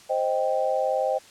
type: chord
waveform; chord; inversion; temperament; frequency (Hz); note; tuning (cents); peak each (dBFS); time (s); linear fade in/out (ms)
sine; C minor; none; equal; 523.3 / 622.3 / 784; C5 / Eb5 / G5; 0 / 0 / 0; -25 / -26 / -27; 0.09-1.19; 20
effects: white hiss -50 dBFS RMS until 1.3 s + low-pass 8000 Hz 12 dB/octave